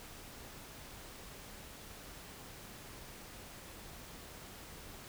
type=silence; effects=pink hiss -51 dBFS RMS until 5.08 s